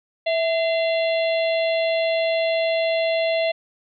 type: harmonic tone with a mistuned harmonic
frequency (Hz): 686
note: F5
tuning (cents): -31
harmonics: 1 / 3 / 4 / 5 / 6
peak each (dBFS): -19 / -29 / -31 / -33 / -35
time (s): 0.26-3.52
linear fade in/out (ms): 10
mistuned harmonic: 1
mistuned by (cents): -78
effects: none